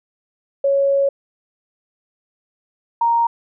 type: tone pair in turn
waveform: sine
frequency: 554.4 / 932.4 Hz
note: C#5 / A#5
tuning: 0 / 0 cents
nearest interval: major sixth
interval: 900 cents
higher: second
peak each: -13 dBFS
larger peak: neither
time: 0.64-1.09 / 3.01-3.27 s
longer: first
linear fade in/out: 5 ms
effects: none